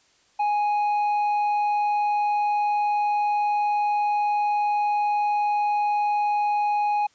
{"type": "tone with tanh clipping", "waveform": "sine", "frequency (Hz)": 830.6, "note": "G#5", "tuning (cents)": 0, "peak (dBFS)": -21, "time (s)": [0.39, 7.07], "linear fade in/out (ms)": 10, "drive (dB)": 5, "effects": ["white hiss -61 dBFS RMS until 7.14 s", "resampled to 16000 Hz"]}